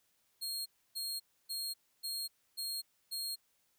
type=tone bursts; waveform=sawtooth; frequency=4249 Hz; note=C8; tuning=26 cents sharp; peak=-34 dBFS; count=6; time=0.41-3.36 s; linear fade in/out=20 ms; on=250 ms; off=290 ms; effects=white hiss -75 dBFS RMS until 3.78 s